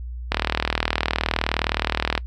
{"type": "click train", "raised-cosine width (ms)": 0.3, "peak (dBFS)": -3, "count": 74, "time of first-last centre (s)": [0.32, 2.178], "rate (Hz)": 39.3, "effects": ["noise-tail reverb RT60 0.1 s tail -25 dB re dry", "added 60 Hz sine -29 dBFS peak until 2.26 s"]}